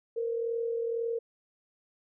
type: tone pair together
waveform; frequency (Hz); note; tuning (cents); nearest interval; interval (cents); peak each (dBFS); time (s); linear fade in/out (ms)
sine; 461 / 503; A#4 / B4; -19 / +32; major second; 151; -29 / -39; 0.16-1.19; 10
effects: none